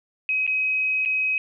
sine tone with dropouts, 2535 Hz, D#7, 32 cents sharp, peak -20 dBFS, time 0.29-1.38 s, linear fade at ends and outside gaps 1 ms, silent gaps 0.466-0.476 / 1.051-1.058 s, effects none

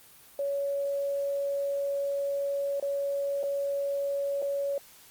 sine tone with dropouts, 561 Hz, C#5, 21 cents sharp, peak -27 dBFS, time 0.39-4.78 s, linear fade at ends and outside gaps 2 ms, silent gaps 2.799-2.825 / 3.431-3.436 / 4.419-4.424 s, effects white hiss -54 dBFS RMS until 5.1 s + Opus 32 kbps

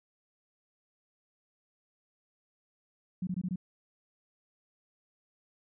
sine tone bursts, 182.2 Hz, F#3, 26 cents flat, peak -30 dBFS, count 5, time 3.22-3.559 s, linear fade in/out 5 ms, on 51 ms, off 21 ms, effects none

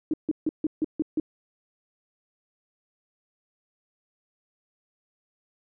sine tone bursts, 311.1 Hz, D#4, in tune, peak -21 dBFS, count 7, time 0.11-1.199 s, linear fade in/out 2 ms, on 27 ms, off 150 ms, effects none

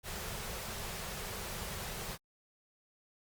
pink band-stop noise, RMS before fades -41 dBFS, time 0.03-2.18 s, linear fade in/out 50 ms, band 230 to 350 Hz, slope 96 dB/octave, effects Opus 48 kbps

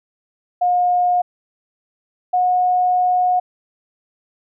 sine tone pair in turn, 716 / 726.4 Hz, F5 / F#5, +43 / -32 cents, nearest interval unison, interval 25 cents, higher second, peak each -13 dBFS, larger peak neither, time 0.61-1.22 / 2.33-3.4 s, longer second, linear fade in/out 10 ms, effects none

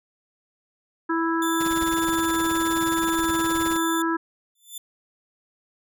harmonic tone, 329.6 Hz, E4, in tune, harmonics 1 / 3 / 4 / 5, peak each -23 / -28 / -29 / -30 dBFS, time 1.09-4.17 s, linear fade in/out 10 ms
15% pulse tone, 3520 Hz, A7, in tune, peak -23 dBFS, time 1.42-4.02 s, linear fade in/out 2 ms
pink noise with tremolo, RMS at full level -32 dBFS, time 1.6-3.77 s, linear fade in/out 5 ms, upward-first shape triangle, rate 19 Hz, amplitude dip 95%
10% pulse tone with exponential growth, 3520 Hz, A7, in tune, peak -23 dBFS, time 4.55-4.78 s, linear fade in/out 5 ms, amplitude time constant 48 ms
effects none

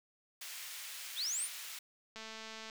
pink high-pass noise, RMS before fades -46 dBFS, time 0.41-1.79 s, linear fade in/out 5 ms, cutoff 2100 Hz, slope 12 dB/octave
sine linear sweep, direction up, 2934 to 9956 Hz, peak -34 dBFS, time 1.15-1.49 s, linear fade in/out 50 ms
click train, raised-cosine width 0.2 ms, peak -30 dBFS, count 120, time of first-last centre 2.16-2.698 s, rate 221 Hz
effects none

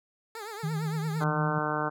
15% pulse tone with vibrato, 430.9 Hz, A4, 36 cents flat, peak -31 dBFS, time 0.35-1.24 s, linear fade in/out 2 ms, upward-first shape triangle, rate 8.8 Hz, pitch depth 150 cents each way
sine tone with tremolo, 157.3 Hz, D#3, 19 cents sharp, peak -27 dBFS, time 0.63-1.59 s, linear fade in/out 10 ms, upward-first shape sine, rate 9.6 Hz, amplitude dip 25%
harmonic tone, 151.5 Hz, D#3, 46 cents flat, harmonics 1 / 2 / 3 / 4 / 5 / 6 / 7 / 8 / 9 / 10, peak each -36 / -36 / -36 / -36 / -36 / -36 / -36 / -36 / -36 / -36 dBFS, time 1.2-1.9 s, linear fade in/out 20 ms
effects none

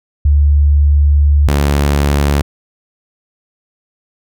sine / sawtooth tone pair in turn, 72.6 / 71.6 Hz, D2 / D2, -19 / -43 cents, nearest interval unison, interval 24 cents, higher first, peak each -6 dBFS, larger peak neither, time 0.25-1.48 / 1.48-2.42 s, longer first, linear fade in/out 5 ms, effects none

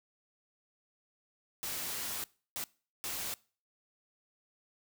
white noise bursts at uneven times, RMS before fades -38 dBFS, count 3, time 1.63-2.24 / 2.56-2.64 / 3.04-3.34 s, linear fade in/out 0 ms, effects noise-tail reverb RT60 0.4 s tail -23 dB re dry

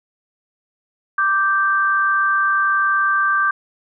sine tone pair together, 1174.7 / 1566.5 Hz, D6 / G6, 0 / -2 cents, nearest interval perfect fourth, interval 498 cents, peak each -17 dBFS, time 1.18-3.51 s, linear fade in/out 5 ms, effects none

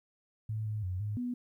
sine tone with pitch steps, 108.9 / 107 / 91.7 / 104.8 / 245.3 Hz, A2 / A2 / F#2 / G#2 / B3, -17 / -48 / -15 / +16 / -12 cents, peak -32 dBFS, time 0.49-1.34 s, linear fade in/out 5 ms, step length 170 ms, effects 12-bit

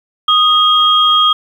sine tone pair together, 1244.5 / 3252 Hz, D#6 / G#7, 0 / -37 cents, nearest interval octave + perfect fourth, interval 1663 cents, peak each -10 dBFS, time 0.28-1.33 s, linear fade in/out 5 ms, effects 7-bit

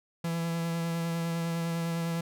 45% pulse tone with vibrato, 167.1 Hz, E3, 24 cents sharp, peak -29 dBFS, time 0.24-2.21 s, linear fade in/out 5 ms, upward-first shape sine, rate 9.9 Hz, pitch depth 15 cents each way, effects none

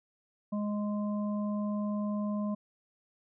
harmonic tone, 207.7 Hz, G#3, in tune, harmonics 1 / 3 / 5, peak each -30 / -40 / -44 dBFS, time 0.52-2.55 s, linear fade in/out 10 ms, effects none

